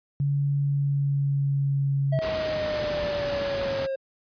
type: tone with pitch glide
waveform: sine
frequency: 141.6 to 138.77 Hz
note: C#3 to C#3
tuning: +37 to +2 cents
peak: -21 dBFS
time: 0.2-2.19 s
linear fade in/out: 0 ms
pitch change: -35 cents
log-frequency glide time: 0.61-1.93 s
type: exponential sweep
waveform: triangle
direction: down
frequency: 648 to 534 Hz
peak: -24 dBFS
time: 2.12-3.96 s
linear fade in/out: 10 ms
type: noise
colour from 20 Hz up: pink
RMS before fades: -32 dBFS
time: 2.21-3.87 s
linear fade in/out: 20 ms
effects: high-pass 60 Hz 12 dB/octave + resampled to 11025 Hz